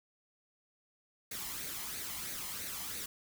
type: noise with flanger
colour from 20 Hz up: white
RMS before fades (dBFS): -41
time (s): 1.31-3.06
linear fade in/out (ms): 5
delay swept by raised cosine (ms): 0.47 to 1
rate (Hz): 3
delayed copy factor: +0.55
effects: none